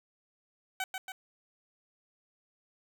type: tone with echo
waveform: 15% pulse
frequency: 758 Hz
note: F#5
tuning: 42 cents sharp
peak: -25 dBFS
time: 0.8-0.84 s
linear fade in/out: 2 ms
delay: 140 ms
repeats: 2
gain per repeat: -4 dB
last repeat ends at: 1.12 s
effects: none